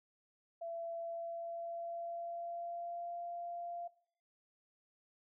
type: tone with pitch glide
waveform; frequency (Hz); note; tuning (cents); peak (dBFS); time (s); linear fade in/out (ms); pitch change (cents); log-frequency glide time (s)
sine; 672 to 692.1; E5 to F5; +33 to -16; -40; 0.61-3.88; 10; +51; 0.97-3.17
effects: noise-tail reverb RT60 0.6 s tail -21 dB re dry